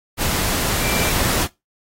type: tone in noise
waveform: sine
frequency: 2349 Hz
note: D7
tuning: in tune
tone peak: -27 dBFS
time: 0.8-1.13 s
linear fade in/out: 50 ms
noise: pink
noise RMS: -20 dBFS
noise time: 0.17-1.48 s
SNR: -10 dB
effects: noise-tail reverb RT60 0.2 s tail -20 dB re dry + AAC 48 kbps